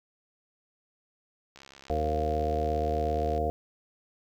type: click train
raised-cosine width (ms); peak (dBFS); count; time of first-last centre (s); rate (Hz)
0.2; -31; 125; 1.56-3.378; 68.2
type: harmonic tone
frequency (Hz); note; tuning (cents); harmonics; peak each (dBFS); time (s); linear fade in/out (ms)
77.2; D#2; -13; 1 / 2 / 3 / 4 / 5 / 6 / 7 / 9; -31 / -42 / -40 / -39 / -39 / -32 / -35 / -30; 1.9-3.5; 0
effects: 10-bit